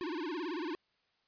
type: tone with vibrato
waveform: square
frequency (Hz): 329.6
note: E4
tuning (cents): 0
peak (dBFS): -36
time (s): 0.01-0.75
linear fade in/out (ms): 0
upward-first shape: sine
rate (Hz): 18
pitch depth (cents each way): 200
effects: white hiss -75 dBFS RMS until 1.27 s + resampled to 11025 Hz